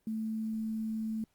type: tone with quantisation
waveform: sine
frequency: 220.2 Hz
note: A3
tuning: 2 cents sharp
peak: -32 dBFS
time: 0.07-1.24 s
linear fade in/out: 2 ms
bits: 10
effects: pink hiss -75 dBFS RMS until 1.34 s + Opus 32 kbps